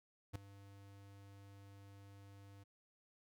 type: tone with ADSR envelope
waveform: square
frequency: 99.5 Hz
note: G2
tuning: 26 cents sharp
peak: -39 dBFS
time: 0.33-2.64 s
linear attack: 25 ms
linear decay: 5 ms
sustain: -18 dB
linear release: 14 ms
effects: none